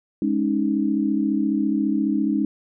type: chord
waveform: sine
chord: Ab suspended fourth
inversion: none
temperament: just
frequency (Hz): 207.7 / 276.9 / 311.5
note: Ab3 / Db4 / Eb4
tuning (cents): 0 / -2 / +2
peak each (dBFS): -23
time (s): 0.22-2.45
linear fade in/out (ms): 2
effects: none